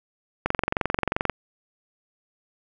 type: click train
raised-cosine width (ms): 0.5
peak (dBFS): -7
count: 20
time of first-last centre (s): 0.46-1.297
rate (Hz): 22.7
effects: none